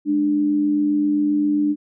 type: tone pair together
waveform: sine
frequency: 208.7 / 296.3 Hz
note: G#3 / D4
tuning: +9 / +15 cents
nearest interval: tritone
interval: 606 cents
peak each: -27 / -16 dBFS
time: 0.05-1.76 s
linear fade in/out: 50 ms
effects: none

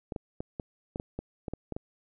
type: clicks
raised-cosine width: 2 ms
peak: -21 dBFS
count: 11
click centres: 0.122 / 0.162 / 0.405 / 0.598 / 0.959 / 0.999 / 1.19 / 1.482 / 1.536 / 1.723 / 1.765 s
effects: none

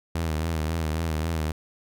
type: tone with vibrato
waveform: sawtooth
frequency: 80 Hz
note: D#2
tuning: 49 cents sharp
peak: -21 dBFS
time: 0.15-1.52 s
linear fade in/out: 5 ms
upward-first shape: sine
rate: 3.7 Hz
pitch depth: 62 cents each way
effects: none

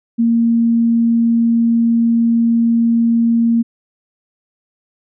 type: tone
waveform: sine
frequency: 231.6 Hz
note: A#3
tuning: 11 cents flat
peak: -10 dBFS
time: 0.18-3.63 s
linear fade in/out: 20 ms
effects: none

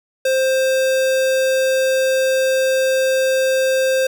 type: tone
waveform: square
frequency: 525 Hz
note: C5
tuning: 6 cents sharp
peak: -15 dBFS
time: 0.25-4.07 s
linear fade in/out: 5 ms
effects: none

